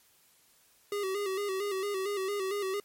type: tone with vibrato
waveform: square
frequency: 394.2 Hz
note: G4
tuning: 10 cents sharp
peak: -31 dBFS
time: 0.92-2.8 s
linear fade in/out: 2 ms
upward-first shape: square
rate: 4.4 Hz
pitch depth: 63 cents each way
effects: white hiss -64 dBFS RMS until 2.84 s + MP3 64 kbps